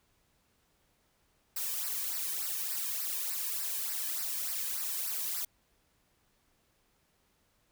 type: noise with flanger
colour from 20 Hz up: blue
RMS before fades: -35 dBFS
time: 1.56-5.45 s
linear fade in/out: 5 ms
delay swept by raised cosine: 0.29 to 1.49 ms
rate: 3.4 Hz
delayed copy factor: -0.75
effects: pink hiss -72 dBFS RMS until 7.71 s